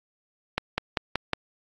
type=accelerating click train; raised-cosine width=0.3 ms; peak=-8 dBFS; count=5; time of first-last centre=0.58-1.333 s; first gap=200 ms; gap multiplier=0.96; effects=AAC 64 kbps